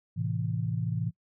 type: chord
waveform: sine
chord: A minor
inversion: none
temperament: equal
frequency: 110 / 130.81 / 164.81 Hz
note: A2 / C3 / E3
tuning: 0 / 0 / 0 cents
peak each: -31 / -33 / -32 dBFS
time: 0.16-1.11 s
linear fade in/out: 20 ms
effects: noise-tail reverb RT60 0.1 s tail -25 dB re dry